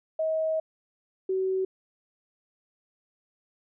sine tone pair in turn, 636 / 378.2 Hz, D#5 / F#4, +38 / +38 cents, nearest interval major sixth, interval 900 cents, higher first, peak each -24 dBFS, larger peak neither, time 0.19-0.6 / 1.29-1.65 s, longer first, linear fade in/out 5 ms, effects none

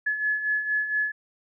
sine beating tone pair, 1705 / 1709.3 Hz, G#6 / G#6, +45 / +49 cents, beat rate 4.3 Hz, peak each -31 / -24 dBFS, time 0.06-1.12 s, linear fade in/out 10 ms, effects none

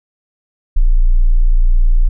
sine tone, 29.14 Hz, A#0, in tune, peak -6 dBFS, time 0.76-2.09 s, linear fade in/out 10 ms, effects none

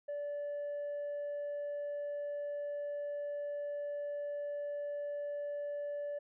sine tone with tanh clipping, 580 Hz, D5, 22 cents flat, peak -37 dBFS, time 0.08-6.19 s, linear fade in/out 10 ms, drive 1 dB, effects none

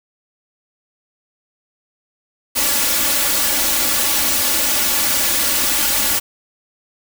white noise with comb filter, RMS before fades -17 dBFS, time 2.55-6.2 s, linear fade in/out 20 ms, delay 3.5 ms, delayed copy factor +1, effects none

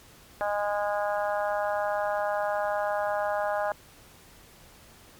harmonic tone, 205.7 Hz, G#3, 16 cents flat, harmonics 3 / 4 / 5 / 6 / 7 / 8, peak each -28 / -30 / -36 / -38 / -37 / -38 dBFS, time 0.41-3.72 s, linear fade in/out 0 ms, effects pink hiss -53 dBFS RMS until 5.19 s + MP3 96 kbps

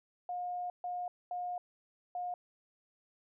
sine tone bursts at uneven times, 715 Hz, F5, 41 cents sharp, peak -35 dBFS, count 4, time 0.29-0.7 / 0.84-1.08 / 1.31-1.58 / 2.15-2.34 s, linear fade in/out 2 ms, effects none

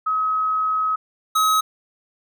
sine / square tone pair in turn, 1275 / 1275 Hz, D#6 / D#6, +42 / +42 cents, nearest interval unison, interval 0 cents, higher neither, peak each -18 / -16 dBFS, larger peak second, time 0.06-0.96 / 1.35-1.61 s, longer first, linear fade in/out 10 ms, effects none

